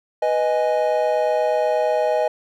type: chord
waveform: triangle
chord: G# minor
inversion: first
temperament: equal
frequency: 493.9 / 622.3 / 830.6 Hz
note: B4 / D#5 / G#5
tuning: 0 / 0 / 0 cents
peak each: -21 / -17 / -22 dBFS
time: 0.22-2.28 s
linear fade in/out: 5 ms
effects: none